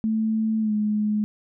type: tone with pitch glide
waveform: sine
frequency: 220 to 211.2 Hz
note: A3 to G#3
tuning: 0 to +29 cents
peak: -20 dBFS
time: 0.04-1.24 s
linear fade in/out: 0 ms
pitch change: -71 cents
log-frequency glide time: 0.6-0.73 s
effects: none